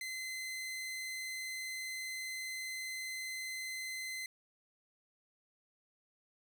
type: tone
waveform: sawtooth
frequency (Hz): 2055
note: C7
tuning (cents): -32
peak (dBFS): -36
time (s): 0.01-4.26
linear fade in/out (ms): 2
effects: none